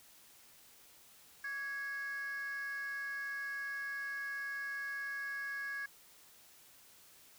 sine tone with frequency modulation, 1661.2 Hz, G#6, in tune, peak -36 dBFS, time 1.44-5.86 s, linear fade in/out 5 ms, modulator 518 Hz, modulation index 0.4, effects tanh soft clip ceiling -36 dBFS + white hiss -61 dBFS RMS until 7.38 s

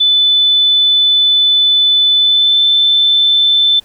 sine tone with pitch glide, 3500 to 3530 Hz, A7 to A7, -10 to +5 cents, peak -7 dBFS, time 0-3.8 s, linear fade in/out 10 ms, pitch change +15 cents, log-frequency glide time 2.16-2.61 s, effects pink hiss -48 dBFS RMS until 3.84 s

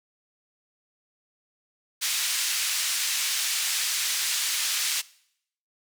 white band-pass noise, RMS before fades -27 dBFS, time 2.01-5.02 s, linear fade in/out 20 ms, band 2000 to 8000 Hz, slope 12 dB/octave, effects noise-tail reverb RT60 0.7 s tail -21 dB re dry

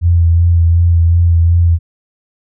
sine tone with vibrato, 84.8 Hz, E2, 50 cents sharp, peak -6 dBFS, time 0.01-1.79 s, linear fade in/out 50 ms, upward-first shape sine, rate 2.7 Hz, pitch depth 26 cents each way, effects none

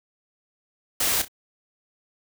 white noise with echo, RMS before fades -23 dBFS, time 1-1.22 s, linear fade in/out 5 ms, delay 31 ms, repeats 2, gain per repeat -12 dB, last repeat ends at 1.282 s, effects none

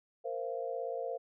sine chord, Bb suspended second, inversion none, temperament equal with one note detuned, 466.2 / 523.3 / 686.5 Hz, Bb4 / C5 / F5, 0 / 0 / -30 cents, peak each -39 / -38 / -40 dBFS, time 0.24-1.18 s, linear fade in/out 20 ms, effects none

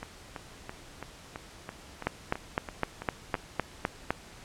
two click trains, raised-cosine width 0.5 ms, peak -22 / -11 dBFS, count 11 / 9, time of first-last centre 0.03-3.352 / 2.07-4.106 s, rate 3.01 / 3.93 Hz, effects pink hiss -50 dBFS RMS until 4.44 s + low-pass 9000 Hz 12 dB/octave

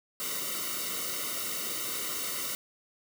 white noise with comb filter, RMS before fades -34 dBFS, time 0.2-2.55 s, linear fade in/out 0 ms, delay 1.2 ms, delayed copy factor -0.95, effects none

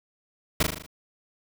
pink noise with echo, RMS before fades -21 dBFS, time 0.6-0.63 s, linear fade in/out 5 ms, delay 39 ms, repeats 6, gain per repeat -4 dB, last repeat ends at 0.864 s, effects none

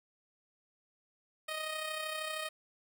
10% pulse tone with amplitude modulation, 623 Hz, D#5, 2 cents sharp, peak -26 dBFS, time 1.48-2.49 s, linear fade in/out 10 ms, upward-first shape sine, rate 32.9 Hz, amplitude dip 45%, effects none

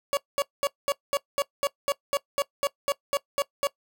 30% pulse tone bursts, 564 Hz, C#5, 30 cents sharp, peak -19 dBFS, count 15, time 0.13-3.67 s, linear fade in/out 0 ms, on 40 ms, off 210 ms, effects noise-tail reverb RT60 0.1 s tail -20 dB re dry

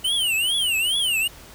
square tone with vibrato, 2960 Hz, F#7, in tune, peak -20 dBFS, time 0.04-1.28 s, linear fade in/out 10 ms, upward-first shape triangle, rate 2.4 Hz, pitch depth 260 cents each way, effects added 60 Hz sine -52 dBFS peak until 1.54 s + pink hiss -45 dBFS RMS until 1.54 s

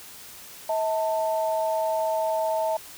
sine tone pair together, 642.5 / 890 Hz, E5 / A5, -45 / +20 cents, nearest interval tritone, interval 565 cents, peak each -24 / -27 dBFS, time 0.69-2.77 s, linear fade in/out 5 ms, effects white hiss -44 dBFS RMS until 2.97 s

